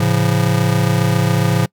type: chord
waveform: square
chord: A augmented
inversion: none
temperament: just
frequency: 110 / 137.5 / 171.88 Hz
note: A2 / C#3 / E#3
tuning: 0 / -14 / -27 cents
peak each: -18 dBFS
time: 0-1.66 s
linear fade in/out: 5 ms
effects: noise-tail reverb RT60 0.1 s tail -25 dB re dry